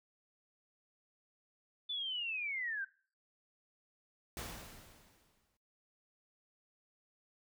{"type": "linear sweep", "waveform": "sine", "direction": "down", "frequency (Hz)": [3520, 1518], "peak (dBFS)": -36, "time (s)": [1.89, 2.85], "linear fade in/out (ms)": 10}
{"type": "noise with exponential decay", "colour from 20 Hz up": "pink", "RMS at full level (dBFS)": -42, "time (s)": [4.37, 5.57], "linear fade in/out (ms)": 1, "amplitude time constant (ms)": 260}
{"effects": ["noise-tail reverb RT60 0.4 s tail -19 dB re dry"]}